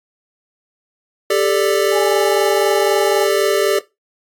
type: chord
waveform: square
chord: G suspended second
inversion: none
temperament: equal with one note detuned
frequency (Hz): 396.1 / 440 / 587.3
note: G4 / A4 / D5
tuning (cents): +18 / 0 / 0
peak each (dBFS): -18 / -18 / -19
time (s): 1.3-3.79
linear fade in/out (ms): 5
type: tone with tremolo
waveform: sine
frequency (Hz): 828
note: G#5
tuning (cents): -5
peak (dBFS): -18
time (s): 1.91-3.28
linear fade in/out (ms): 50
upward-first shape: sine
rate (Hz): 20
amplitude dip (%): 60
effects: noise-tail reverb RT60 0.2 s tail -18 dB re dry + AAC 64 kbps